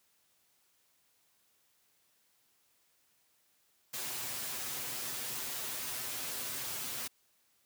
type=noise with comb filter; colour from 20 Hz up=white; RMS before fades=-39 dBFS; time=3.93-7.08 s; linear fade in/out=10 ms; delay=7.9 ms; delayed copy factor=+1; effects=white hiss -72 dBFS RMS until 7.65 s + high-pass 60 Hz 12 dB/octave